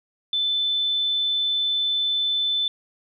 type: tone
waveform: sine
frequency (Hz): 3520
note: A7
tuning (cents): 0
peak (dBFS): -20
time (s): 0.33-2.68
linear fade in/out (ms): 2
effects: none